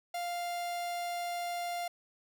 45% pulse tone, 698.5 Hz, F5, in tune, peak -34 dBFS, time 0.14-1.88 s, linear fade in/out 5 ms, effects none

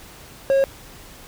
triangle tone, 544 Hz, C#5, 33 cents flat, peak -12 dBFS, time 0.5-0.64 s, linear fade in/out 0 ms, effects pink hiss -43 dBFS RMS until 1.27 s

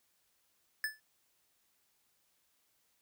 square tone with exponential decay, 1738 Hz, A6, 22 cents flat, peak -30 dBFS, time 0.84-1 s, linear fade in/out 1 ms, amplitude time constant 34 ms, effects white hiss -75 dBFS RMS until 3.01 s

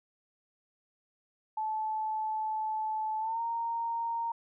sine tone with pitch glide, 869 to 926 Hz, A5 to A#5, -22 to -12 cents, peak -30 dBFS, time 1.57-4.32 s, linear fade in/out 5 ms, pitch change +110 cents, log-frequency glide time 3.19-3.41 s, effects none

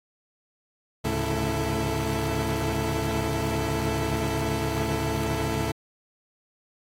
25% pulse tone cluster, 72.5 / 107.3 / 137.5 / 332.1 / 441.6 Hz, D2 / A2 / C#3 / E4 / A4, -22 / -43 / -14 / +13 / +6 cents, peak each -28 dBFS, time 1.04-5.72 s, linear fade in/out 10 ms, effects AAC 48 kbps

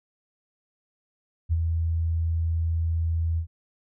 sine tone with ADSR envelope, 82.41 Hz, E2, in tune, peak -18 dBFS, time 1.49-3.47 s, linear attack 34 ms, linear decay 36 ms, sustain -4 dB, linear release 90 ms, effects none

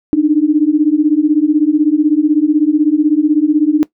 sine beating tone pair, 293.7 / 309.7 Hz, D4 / D#4, 0 / -8 cents, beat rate 16 Hz, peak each -11 dBFS, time 0.13-3.83 s, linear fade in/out 0 ms, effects noise-tail reverb RT60 0.1 s tail -19 dB re dry

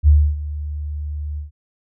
sine tone with ADSR envelope, 74.3 Hz, D2, 21 cents sharp, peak -6 dBFS, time 0.03-1.51 s, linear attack 47 ms, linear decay 280 ms, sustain -17 dB, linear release 130 ms, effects none

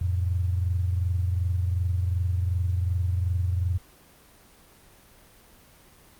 sine tone pair together, 87.31 / 110 Hz, F2 / A2, 0 / 0 cents, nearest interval major third, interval 400 cents, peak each -23 / -31 dBFS, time 0.01-3.78 s, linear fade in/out 5 ms, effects pink hiss -54 dBFS RMS until 6.19 s + Opus 24 kbps

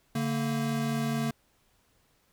square tone pair together, 144.2 / 228.7 Hz, D3 / A#3, -31 / -33 cents, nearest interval minor sixth, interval 798 cents, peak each -32 / -30 dBFS, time 0.15-1.31 s, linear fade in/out 5 ms, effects pink hiss -68 dBFS RMS until 2.32 s

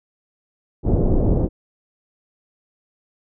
pink low-pass noise, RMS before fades -17 dBFS, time 0.83-1.49 s, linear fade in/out 50 ms, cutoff 540 Hz, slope 24 dB/octave, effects none

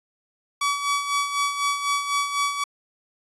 sawtooth tone with tremolo, 1140 Hz, C#6, 48 cents sharp, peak -16 dBFS, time 0.61-2.64 s, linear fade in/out 5 ms, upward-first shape sine, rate 4 Hz, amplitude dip 60%, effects resampled to 24000 Hz

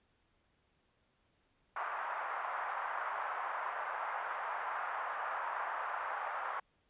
white band-pass noise, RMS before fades -39 dBFS, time 1.76-6.6 s, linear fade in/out 5 ms, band 730 to 1400 Hz, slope 24 dB/octave, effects pink hiss -75 dBFS RMS until 6.89 s + resampled to 8000 Hz

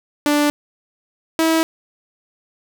sawtooth tone pair in turn, 293.7 / 323.8 Hz, D4 / E4, 0 / -31 cents, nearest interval major second, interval 169 cents, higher second, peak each -10 dBFS, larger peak neither, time 0.26-0.5 / 1.39-1.63 s, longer neither, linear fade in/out 0 ms, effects 8-bit

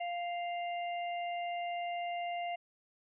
harmonic tone, 698 Hz, F5, 1 cent flat, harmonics 1 / 3 / 4, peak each -35 / -45 / -47 dBFS, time 0-2.56 s, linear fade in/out 10 ms, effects none

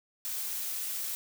blue noise, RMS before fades -35 dBFS, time 0.25-1.15 s, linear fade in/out 0 ms, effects none

